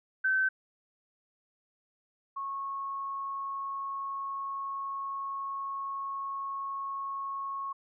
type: tone pair in turn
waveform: sine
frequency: 1537 / 1097.3 Hz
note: G6 / C#6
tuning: -35 / -18 cents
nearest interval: tritone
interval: 583 cents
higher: first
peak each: -24 / -33 dBFS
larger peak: first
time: 0.24-0.49 / 2.36-7.73 s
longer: second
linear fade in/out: 10 ms
effects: none